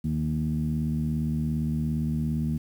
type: tone with low-pass filter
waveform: 15% pulse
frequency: 77.4 Hz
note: D#2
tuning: 9 cents flat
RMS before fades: -27 dBFS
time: 0.04-2.58 s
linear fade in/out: 10 ms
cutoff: 200 Hz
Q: 4.9
effects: 9-bit